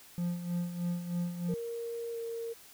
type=tone with tremolo; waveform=triangle; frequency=174.61 Hz; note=F3; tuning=in tune; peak=-27 dBFS; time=0.18-1.54 s; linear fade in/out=0 ms; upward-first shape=sine; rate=3.2 Hz; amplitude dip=65%
type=tone with pitch glide; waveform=sine; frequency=466.2 to 461.1 Hz; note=A#4 to A#4; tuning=0 to -19 cents; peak=-35 dBFS; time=1.48-2.54 s; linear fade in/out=20 ms; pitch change=-19 cents; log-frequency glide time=2.12-2.17 s
effects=white hiss -55 dBFS RMS until 2.73 s